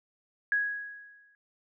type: tone with exponential decay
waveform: sine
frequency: 1661.2 Hz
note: G#6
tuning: in tune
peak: -22 dBFS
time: 0.52-1.35 s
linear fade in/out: 1 ms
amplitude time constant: 180 ms
effects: none